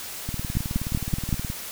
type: two click trains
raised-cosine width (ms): 5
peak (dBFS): -10 / -17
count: 5 / 24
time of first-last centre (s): 0.57-1.328 / 0.29-1.501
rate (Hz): 5.28 / 19
effects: white hiss -36 dBFS RMS until 1.71 s